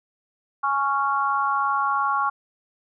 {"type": "chord", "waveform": "sine", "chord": "Db major", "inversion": "second", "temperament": "just", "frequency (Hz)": [831.5, 1108.7, 1385.9], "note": ["Ab5", "Db6", "F6"], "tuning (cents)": [2, 0, -14], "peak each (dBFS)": [-26, -22, -26], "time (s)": [0.63, 2.3], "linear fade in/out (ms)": 10, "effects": []}